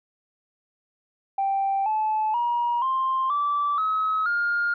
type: tone with pitch steps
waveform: sine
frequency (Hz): 784 / 864.9 / 954.1 / 1052.6 / 1161.2 / 1281 / 1413.2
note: G5 / A5 / A#5 / C6 / D6 / E6 / F6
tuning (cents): 0 / -30 / +40 / +10 / -20 / -50 / +20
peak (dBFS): -20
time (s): 1.38-4.74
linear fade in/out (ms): 5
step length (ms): 480
effects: tanh soft clip ceiling -17 dBFS